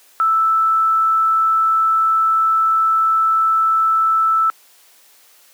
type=tone; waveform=sine; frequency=1318.5 Hz; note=E6; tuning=in tune; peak=-12 dBFS; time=0.2-4.5 s; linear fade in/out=0 ms; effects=white hiss -50 dBFS RMS until 5.53 s + high-pass 400 Hz 12 dB/octave